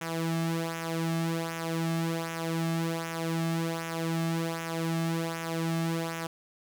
sawtooth tone with flanger, 164.81 Hz, E3, in tune, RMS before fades -31 dBFS, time 0.01-6.27 s, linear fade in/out 5 ms, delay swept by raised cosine 0.22 to 2.12 ms, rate 1.3 Hz, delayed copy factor -0.65, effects none

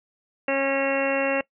harmonic tone, 273.3 Hz, C#4, 24 cents flat, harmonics 1 / 2 / 3 / 4 / 5 / 6 / 7 / 8 / 9 / 10, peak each -29 / -23 / -33 / -36 / -36 / -34 / -33 / -34 / -40 / -29 dBFS, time 0.48-1.41 s, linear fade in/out 2 ms, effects noise-tail reverb RT60 0.1 s tail -22 dB re dry

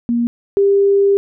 sine tone pair in turn, 236.7 / 398.1 Hz, A#3 / G4, +27 / +27 cents, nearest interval major sixth, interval 900 cents, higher second, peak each -13 / -9 dBFS, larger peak second, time 0.09-0.27 / 0.57-1.17 s, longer second, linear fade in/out 0 ms, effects none

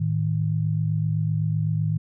sine tone pair together, 108.6 / 156.46 Hz, A2 / D#3, -22 / +10 cents, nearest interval tritone, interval 632 cents, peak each -24 / -23 dBFS, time 0-1.98 s, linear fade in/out 10 ms, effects none

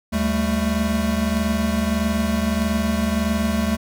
square tone cluster, 76 / 199.2 / 220.8 Hz, D#2 / G3 / A3, -40 / +28 / +6 cents, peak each -26 / -25 / -22 dBFS, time 0.12-3.77 s, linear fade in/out 20 ms, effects none

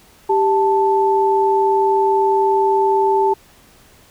sine tone pair together, 392 / 880 Hz, G4 / A5, 0 / 0 cents, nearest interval octave + major second, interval 1400 cents, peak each -15 dBFS, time 0.29-3.34 s, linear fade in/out 10 ms, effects pink hiss -49 dBFS RMS until 4.1 s

